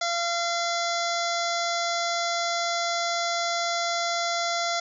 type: harmonic tone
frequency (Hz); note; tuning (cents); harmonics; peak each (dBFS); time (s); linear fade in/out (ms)
686; F5; -31; 1 / 2 / 3 / 5 / 6 / 7 / 8 / 9 / 10; -28 / -31 / -33 / -35 / -36 / -36 / -37 / -38 / -38; 0.01-4.8; 5
effects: none